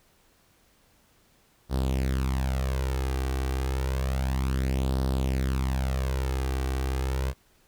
sawtooth tone with flanger, 65.7 Hz, C2, 8 cents sharp, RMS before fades -27 dBFS, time 1.69-7.34 s, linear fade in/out 50 ms, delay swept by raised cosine 0.21 to 2.61 ms, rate 0.3 Hz, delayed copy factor +0.65, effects pink hiss -63 dBFS RMS until 7.67 s

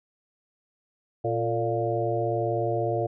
harmonic tone with a mistuned harmonic, 116.54 Hz, A#2, in tune, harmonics 1 / 3 / 4 / 5 / 6, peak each -30 / -30 / -30 / -30 / -30 dBFS, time 1.24-3.07 s, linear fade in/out 10 ms, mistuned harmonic 4, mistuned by -56 cents, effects none

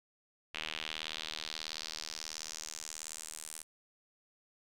sawtooth tone with band-pass filter sweep, 78.5 Hz, D#2, 16 cents sharp, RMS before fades -43 dBFS, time 0.54-3.63 s, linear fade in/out 10 ms, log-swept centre 2800 to 9200 Hz, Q 2.6, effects none

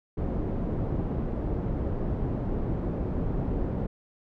pink low-pass noise, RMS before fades -29 dBFS, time 0.17-3.87 s, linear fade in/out 10 ms, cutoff 460 Hz, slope 12 dB/octave, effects none

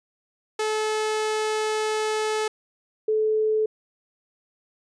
sawtooth / sine tone pair in turn, 431.9 / 433.4 Hz, A4 / A4, -32 / -26 cents, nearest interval unison, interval 6 cents, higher second, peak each -19 dBFS, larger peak neither, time 0.59-2.48 / 3.08-3.66 s, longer first, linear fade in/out 5 ms, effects resampled to 22050 Hz

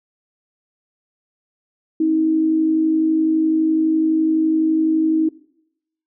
sine tone pair together, 266 / 317.9 Hz, C4 / D#4, +29 / +37 cents, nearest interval minor third, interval 308 cents, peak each -26 / -14 dBFS, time 2-5.29 s, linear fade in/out 5 ms, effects noise-tail reverb RT60 0.8 s tail -21 dB re dry

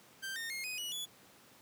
sawtooth tone with pitch steps, 1568 / 1832.6 / 2142 / 2503 / 2926 / 3420 Hz, G6 / A#6 / C7 / D#7 / F#7 / A7, 0 / -30 / +40 / +10 / -20 / -50 cents, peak -35 dBFS, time 0.22-1.06 s, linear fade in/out 20 ms, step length 140 ms, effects pink hiss -60 dBFS RMS until 1.61 s + high-pass 150 Hz 12 dB/octave

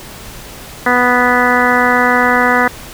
harmonic tone, 246.9 Hz, B3, in tune, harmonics 1 / 2 / 3 / 4 / 5 / 6 / 7 / 8, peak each -17 / -17 / -17 / -17 / -17 / -17 / -17 / -17 dBFS, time 0.86-2.68 s, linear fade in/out 5 ms, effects pink hiss -32 dBFS RMS until 2.93 s

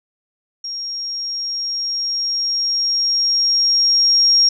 sine tone with level ramp, 5580 Hz, F8, 2 cents flat, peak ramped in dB -24 to -9 dBFS, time 0.64-4.49 s, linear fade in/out 5 ms, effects none

